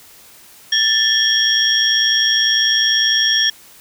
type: tone cluster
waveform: sine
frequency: 1768 / 3229 / 3349 / 5580 Hz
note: A6 / G#7 / G#7 / F8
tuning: +8 / -49 / +14 / -2 cents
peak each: -18 dBFS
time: 0.72-3.5 s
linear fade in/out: 5 ms
effects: white hiss -44 dBFS RMS until 3.8 s